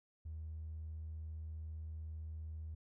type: tone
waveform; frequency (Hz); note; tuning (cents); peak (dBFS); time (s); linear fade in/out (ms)
triangle; 78.8; D#2; +23; -39; 0.25-2.75; 10
effects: tanh soft clip ceiling -40 dBFS